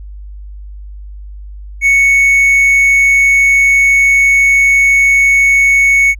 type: tone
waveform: triangle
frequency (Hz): 2217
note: C#7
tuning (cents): 0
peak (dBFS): -4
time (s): 1.81-6.15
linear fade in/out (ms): 50
effects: added 50 Hz sine -26 dBFS peak until 6.19 s